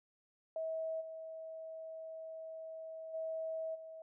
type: tone with level steps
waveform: sine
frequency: 644 Hz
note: E5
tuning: 41 cents flat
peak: -36 / -44 / -37 / -47 dBFS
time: 0.56-4.02 s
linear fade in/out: 2 ms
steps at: 1 / 3.13 / 3.74 s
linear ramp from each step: 20 ms
effects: none